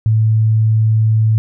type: tone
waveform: sine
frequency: 110 Hz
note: A2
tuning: in tune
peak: -9 dBFS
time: 0.06-1.38 s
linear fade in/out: 0 ms
effects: none